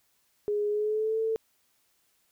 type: tone with pitch glide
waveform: sine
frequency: 415.3 to 445.1 Hz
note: G#4 to A4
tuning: 0 to +20 cents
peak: -25 dBFS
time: 0.48-1.36 s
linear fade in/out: 0 ms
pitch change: +120 cents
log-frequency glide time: 0.69-1.19 s
effects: white hiss -70 dBFS RMS until 2.31 s